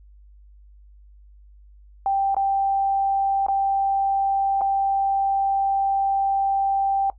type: tone with dropouts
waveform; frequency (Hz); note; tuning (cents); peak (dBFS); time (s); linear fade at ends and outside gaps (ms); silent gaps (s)
sine; 785; G5; +2; -18; 2.06-7.1; 1; 2.346-2.366 / 3.465-3.484 / 4.611-4.616
effects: noise-tail reverb RT60 0.1 s tail -17 dB re dry + added 50 Hz sine -46 dBFS peak until 7.18 s